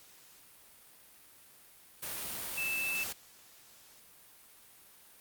sine tone in noise, 2637 Hz, E7, in tune, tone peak -32 dBFS, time 2.57-3.04 s, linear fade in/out 10 ms, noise white, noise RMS -39 dBFS, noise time 2.02-3.13 s, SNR +4 dB, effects white hiss -58 dBFS RMS until 5.2 s + Opus 48 kbps

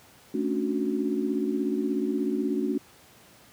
sine chord, D major seventh, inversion second, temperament equal with one note detuned, 220 / 277.2 / 293.7 / 367.2 Hz, A3 / C#4 / D4 / F#4, 0 / 0 / 0 / -13 cents, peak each -30 / -29 / -31 / -30 dBFS, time 0.34-2.78 s, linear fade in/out 5 ms, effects pink hiss -54 dBFS RMS until 3.52 s + high-pass 100 Hz 12 dB/octave

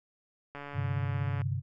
click train, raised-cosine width 0.5 ms, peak -27 dBFS, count 125, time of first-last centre 0.55-1.417 s, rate 143 Hz
sine chord, G suspended fourth, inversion none, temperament just, 98 / 130.67 / 147 Hz, G2 / C3 / D3, 0 / -2 / +2 cents, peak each -32 / -32 / -37 dBFS, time 0.73-1.62 s, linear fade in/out 50 ms
effects none

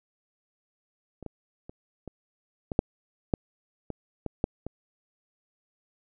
clicks, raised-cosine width 2 ms, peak -28 / -23 / -28 / -25 / -18 / -6 / -10 / -20 / -18 / -10 / -21 dBFS, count 11, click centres 1.227 / 1.263 / 1.695 / 2.077 / 2.718 / 2.791 / 3.338 / 3.903 / 4.263 / 4.441 / 4.666 s, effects none

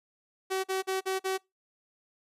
sawtooth tone bursts, 380 Hz, F#4, 46 cents sharp, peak -24 dBFS, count 5, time 0.5-1.38 s, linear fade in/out 20 ms, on 140 ms, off 45 ms, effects noise-tail reverb RT60 0.2 s tail -24 dB re dry + resampled to 32000 Hz

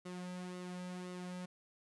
sawtooth tone with flanger, 180.6 Hz, F#3, 42 cents flat, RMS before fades -45 dBFS, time 0.05-1.46 s, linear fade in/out 10 ms, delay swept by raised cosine 1.2 to 2.8 ms, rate 1.9 Hz, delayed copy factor -0.55, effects resampled to 24000 Hz

